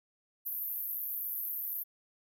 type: band-pass noise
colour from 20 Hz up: pink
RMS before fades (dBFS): -37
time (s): 0.45-1.84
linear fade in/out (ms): 20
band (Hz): 12000 to 15000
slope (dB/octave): 96
effects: none